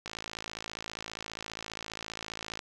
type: click train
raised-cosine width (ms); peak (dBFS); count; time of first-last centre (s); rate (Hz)
0.2; -20; 140; 0.06-2.592; 54.9
effects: none